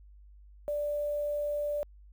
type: tone with quantisation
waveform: sine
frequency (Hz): 587.3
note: D5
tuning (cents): 0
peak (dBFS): -29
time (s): 0.68-1.83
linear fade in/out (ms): 0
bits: 9
effects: added 50 Hz sine -51 dBFS peak until 2.12 s